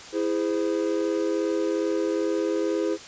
triangle chord, E augmented, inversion none, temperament just, 329.6 / 412 / 515 Hz, E4 / G#4 / B#4, 0 / -14 / -28 cents, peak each -24 / -25 / -27 dBFS, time 0.12-2.98 s, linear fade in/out 50 ms, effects white hiss -42 dBFS RMS until 3.07 s + resampled to 16000 Hz

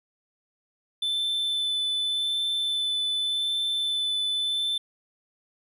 triangle tone with vibrato, 3520 Hz, A7, in tune, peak -23 dBFS, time 1.02-4.78 s, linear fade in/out 5 ms, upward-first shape sine, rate 0.86 Hz, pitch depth 10 cents each way, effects none

